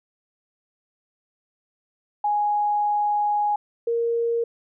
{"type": "tone pair in turn", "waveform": "sine", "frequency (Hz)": [830.6, 466.2], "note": ["G#5", "A#4"], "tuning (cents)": [0, 0], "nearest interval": "minor seventh", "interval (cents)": 1000, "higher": "first", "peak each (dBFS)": [-19, -20], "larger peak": "first", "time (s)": [[2.24, 3.56], [3.87, 4.44]], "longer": "first", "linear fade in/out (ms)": 5, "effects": []}